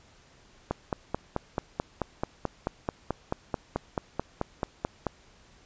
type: click train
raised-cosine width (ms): 1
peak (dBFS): -13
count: 21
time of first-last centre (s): 0.71-5.067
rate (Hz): 4.59
effects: pink hiss -58 dBFS RMS until 5.65 s + resampled to 16000 Hz